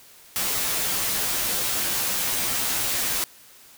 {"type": "noise with comb filter", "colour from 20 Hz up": "white", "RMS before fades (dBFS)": -25, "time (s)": [0.36, 3.24], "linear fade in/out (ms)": 0, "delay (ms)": 13, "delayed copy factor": -0.65, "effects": ["white hiss -50 dBFS RMS until 3.77 s"]}